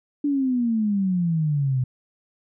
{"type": "exponential sweep", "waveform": "sine", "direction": "down", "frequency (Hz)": [293.7, 125.2], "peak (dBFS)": -19, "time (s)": [0.24, 1.84], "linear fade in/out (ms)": 5, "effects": []}